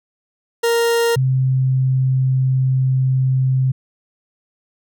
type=tone pair in turn; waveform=40% pulse / sine; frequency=466.2 / 130.82 Hz; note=A#4 / C3; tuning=0 / 0 cents; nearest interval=octave + minor seventh; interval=2200 cents; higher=first; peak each=-13 dBFS; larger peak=neither; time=0.63-1.16 / 1.16-3.72 s; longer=second; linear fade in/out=10 ms; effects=none